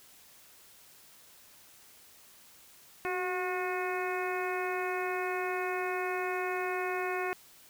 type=harmonic tone with a mistuned harmonic; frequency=362.4 Hz; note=F#4; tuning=36 cents flat; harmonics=1 / 2 / 3 / 4 / 5 / 6 / 7; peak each=-34 / -37 / -39 / -40 / -41 / -42 / -42 dBFS; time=3.05-7.33 s; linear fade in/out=0 ms; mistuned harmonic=1; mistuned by=+44 cents; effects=white hiss -57 dBFS RMS until 7.69 s